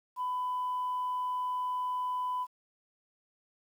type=tone; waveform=sine; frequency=1000 Hz; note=B5; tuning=21 cents sharp; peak=-29 dBFS; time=0.16-2.47 s; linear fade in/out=50 ms; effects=tanh soft clip ceiling -27 dBFS + 10-bit